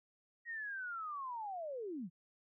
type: linear sweep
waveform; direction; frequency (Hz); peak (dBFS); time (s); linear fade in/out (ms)
sine; down; 1900 to 151.2; -40; 0.45-2.1; 50
effects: none